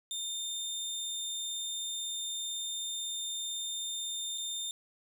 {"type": "tone with dropouts", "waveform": "25% pulse", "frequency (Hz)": 3619, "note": "A7", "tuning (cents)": 48, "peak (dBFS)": -31, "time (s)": [0.11, 4.71], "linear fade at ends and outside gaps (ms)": 1, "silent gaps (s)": [4.377, 4.381], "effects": []}